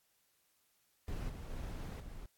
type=noise with level steps; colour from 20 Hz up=brown; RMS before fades=-40 / -45 / -42 / -48 dBFS; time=1.08-2.26 s; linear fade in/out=2 ms; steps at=1.29 / 1.5 / 2 s; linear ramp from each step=5 ms; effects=white hiss -75 dBFS RMS until 2.37 s + AAC 64 kbps